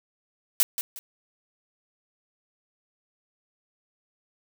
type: noise with echo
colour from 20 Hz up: blue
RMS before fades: -19 dBFS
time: 0.6-0.63 s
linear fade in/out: 0 ms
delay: 180 ms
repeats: 2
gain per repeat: -10 dB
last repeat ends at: 0.99 s
effects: none